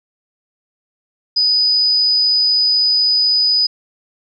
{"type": "tone", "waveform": "sine", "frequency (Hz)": 4978, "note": "D#8", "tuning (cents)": 0, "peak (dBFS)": -11, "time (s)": [1.36, 3.67], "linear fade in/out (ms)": 10, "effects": []}